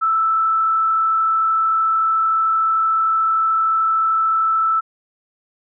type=tone with frequency modulation; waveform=sine; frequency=1318.5 Hz; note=E6; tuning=in tune; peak=-14 dBFS; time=0.01-4.81 s; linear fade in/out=20 ms; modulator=33.4 Hz; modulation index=0.37; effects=none